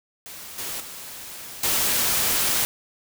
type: noise with level steps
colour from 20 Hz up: white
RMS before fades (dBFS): -39 / -31 / -38 / -22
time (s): 0.26-2.65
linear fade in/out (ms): 0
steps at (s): 0.58 / 0.8 / 1.63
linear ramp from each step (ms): 5
effects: none